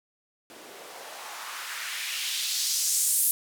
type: noise with band-pass filter sweep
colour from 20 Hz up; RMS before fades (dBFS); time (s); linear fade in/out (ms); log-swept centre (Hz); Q
blue; -30; 0.5-3.31; 0; 320 to 11000; 1.6
effects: none